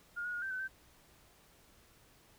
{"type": "tone with pitch steps", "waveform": "sine", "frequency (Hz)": [1419, 1454, 1433, 1561, 1514, 1553], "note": ["F6", "F#6", "F6", "G6", "F#6", "G6"], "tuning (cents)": [27, -31, 44, -8, 39, -17], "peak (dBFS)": -36, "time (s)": [0.16, 0.682], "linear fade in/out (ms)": 20, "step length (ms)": 87, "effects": ["pink hiss -64 dBFS RMS until 2.38 s"]}